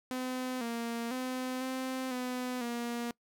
sawtooth tone with pitch steps, 255.1 / 233 / 255.9 / 260 / 250.9 / 237.4 Hz, C4 / A#3 / C4 / C4 / B3 / A#3, -44 / -1 / -38 / -11 / +28 / +32 cents, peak -30 dBFS, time 0.11-3.11 s, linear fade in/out 0 ms, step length 500 ms, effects noise-tail reverb RT60 0.1 s tail -23 dB re dry

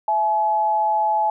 sine tone pair together, 666.2 / 852 Hz, E5 / G#5, +18 / +44 cents, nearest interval major third, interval 426 cents, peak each -25 / -17 dBFS, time 0.08-1.3 s, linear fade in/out 2 ms, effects none

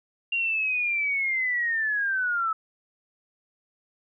sine linear sweep, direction down, 2784 to 1292 Hz, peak -23 dBFS, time 0.32-2.53 s, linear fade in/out 5 ms, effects none

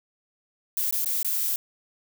violet noise with dropouts, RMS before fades -26 dBFS, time 0.77-1.56 s, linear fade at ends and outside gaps 2 ms, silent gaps 0.91-0.925 / 1.047-1.058 / 1.229-1.246 s, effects none

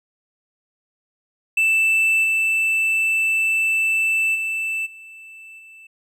triangle tone with level steps, 2649 Hz, E7, 8 cents sharp, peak -13 / -15 / -20 / -37 / -40 dBFS, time 1.57-5.87 s, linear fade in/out 5 ms, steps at 2.23 / 4.34 / 4.85 / 5.58 s, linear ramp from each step 20 ms, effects none

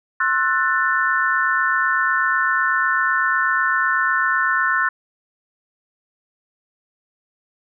sine chord, F# half-diminished seventh, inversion second, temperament just, 1065.6 / 1332 / 1480 / 1776 Hz, C6 / E6 / F#6 / A6, +31 / +18 / 0 / +16 cents, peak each -23 / -23 / -20 / -21 dBFS, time 0.2-4.89 s, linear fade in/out 5 ms, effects none

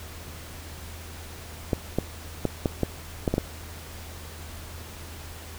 clicks, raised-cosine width 2 ms, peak -9 dBFS, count 8, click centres 1.732 / 1.986 / 2.453 / 2.658 / 2.833 / 3.278 / 3.34 / 3.381 s, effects added 81 Hz sine -41 dBFS peak until 5.58 s + pink hiss -43 dBFS RMS until 5.58 s

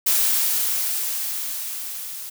blue noise with level ramp, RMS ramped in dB -18 to -34 dBFS, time 0.06-2.3 s, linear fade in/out 10 ms, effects none

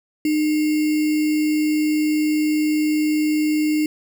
sine tone with sample-and-hold, 305 Hz, D#4, 34 cents flat, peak -16 dBFS, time 0.25-3.86 s, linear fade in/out 2 ms, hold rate 2450 Hz, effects none

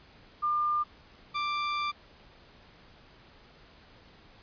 sine / sawtooth tone pair in turn, 1200 / 1179.4 Hz, D6 / D6, +37 / +7 cents, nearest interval unison, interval 30 cents, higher first, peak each -25 dBFS, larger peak neither, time 0.42-0.84 / 1.34-1.92 s, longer second, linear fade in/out 20 ms, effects pink hiss -56 dBFS RMS until 4.42 s + resampled to 11025 Hz

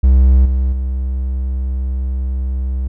triangle tone with level steps, 64.7 Hz, C2, 19 cents flat, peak -4 / -10 / -14 dBFS, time 0.03-2.88 s, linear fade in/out 10 ms, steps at 0.45 / 0.72 s, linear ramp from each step 10 ms, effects none

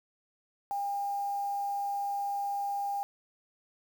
sine tone with quantisation, 804 Hz, G5, 44 cents sharp, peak -30 dBFS, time 0.71-3.03 s, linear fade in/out 0 ms, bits 8, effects none

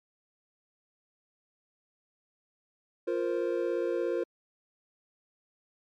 triangle chord, F suspended fourth, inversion none, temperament equal, 349.2 / 466.2 / 523.3 Hz, F4 / Bb4 / C5, 0 / 0 / 0 cents, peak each -29 / -30 / -31 dBFS, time 3.07-4.24 s, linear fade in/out 10 ms, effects MP3 96 kbps

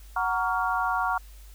sine chord, Gb major seventh, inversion none, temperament equal with one note detuned, 740 / 932.3 / 1126.8 / 1396.9 Hz, Gb5 / Bb5 / Db6 / F6, 0 / 0 / +28 / 0 cents, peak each -29 dBFS, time 0.16-1.18 s, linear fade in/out 5 ms, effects added 50 Hz sine -44 dBFS peak until 1.54 s + white hiss -56 dBFS RMS until 1.54 s

